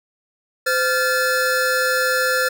square tone cluster, 513 / 1388 / 1735 Hz, C5 / F6 / A6, -34 / -11 / -25 cents, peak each -22 dBFS, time 0.66-2.49 s, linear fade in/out 10 ms, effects none

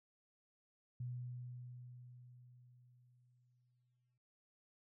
sine tone with exponential decay, 123.47 Hz, B2, in tune, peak -40 dBFS, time 1-4.18 s, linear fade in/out 5 ms, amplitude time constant 690 ms, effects none

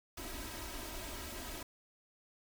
pink noise with comb filter, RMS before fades -44 dBFS, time 0.17-1.63 s, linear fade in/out 5 ms, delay 3.1 ms, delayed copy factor +0.8, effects none

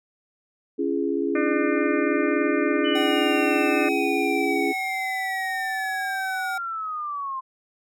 sine chord, C# minor, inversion none, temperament equal with one note detuned, 277.2 / 338.3 / 415.3 Hz, C#4 / E4 / G#4, 0 / +45 / 0 cents, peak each -26 dBFS, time 0.78-4.73 s, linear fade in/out 20 ms
harmonic tone, 300.7 Hz, D4, 41 cents sharp, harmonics 1 / 2 / 4 / 5 / 6 / 7 / 8, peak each -26 / -29 / -32 / -33 / -34 / -34 / -35 dBFS, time 1.35-3.89 s, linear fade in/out 5 ms
sine linear sweep, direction down, 2994 to 1042 Hz, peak -27 dBFS, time 2.84-7.41 s, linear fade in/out 20 ms
square tone, 761 Hz, F#5, 48 cents sharp, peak -29 dBFS, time 2.95-6.58 s, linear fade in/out 5 ms
effects none

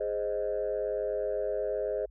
sine chord, Ab major, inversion none, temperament equal, 415.3 / 523.3 / 622.3 Hz, Ab4 / C5 / Eb5, 0 / 0 / 0 cents, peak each -32 dBFS, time 0-2.06 s, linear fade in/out 10 ms, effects tanh soft clip ceiling -22 dBFS + added 50 Hz sine -51 dBFS peak until 2.1 s

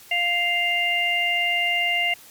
harmonic tone, 698.5 Hz, F5, in tune, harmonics 1 / 3 / 4, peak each -28 / -22 / -23 dBFS, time 0.11-2.14 s, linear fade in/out 5 ms, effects white hiss -47 dBFS RMS until 2.3 s + MP3 96 kbps

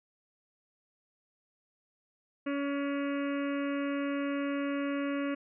harmonic tone, 281.9 Hz, C#4, 29 cents sharp, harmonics 1 / 2 / 4 / 5 / 6 / 7 / 8 / 9 / 10, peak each -31 / -37 / -43 / -45 / -47 / -48 / -49 / -50 / -51 dBFS, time 2.46-5.35 s, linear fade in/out 10 ms, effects none

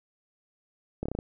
slowing click train, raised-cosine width 2 ms, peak -18 dBFS, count 6, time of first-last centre 1.03-1.189 s, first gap 26 ms, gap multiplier 1.1, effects none

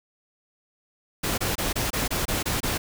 pink noise bursts, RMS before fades -26 dBFS, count 9, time 1.23-2.78 s, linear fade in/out 10 ms, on 150 ms, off 25 ms, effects none

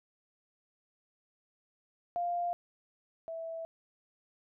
sine tone pair in turn, 698.5 / 656.7 Hz, F5 / E5, 0 / -7 cents, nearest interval minor second, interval 107 cents, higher first, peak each -30 / -37 dBFS, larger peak first, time 2.16-2.53 / 3.28-3.65 s, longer neither, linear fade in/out 0 ms, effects none

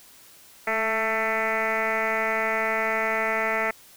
sine tone with frequency modulation, 1332 Hz, E6, 18 cents sharp, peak -21 dBFS, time 0.67-3.71 s, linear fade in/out 5 ms, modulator 223 Hz, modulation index 4.2, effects tanh soft clip ceiling -17 dBFS + white hiss -51 dBFS RMS until 3.96 s

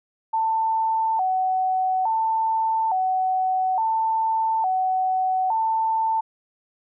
sine tone with vibrato, 817 Hz, G#5, 29 cents flat, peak -19 dBFS, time 0.33-6.21 s, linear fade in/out 10 ms, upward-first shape square, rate 0.58 Hz, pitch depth 150 cents each way, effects none

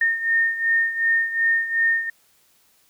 sine beating tone pair, 1828 / 1830.7 Hz, A#6 / A#6, -34 / -32 cents, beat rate 2.7 Hz, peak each -19 / -24 dBFS, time 0.01-2.1 s, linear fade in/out 5 ms, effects white hiss -60 dBFS RMS until 2.89 s

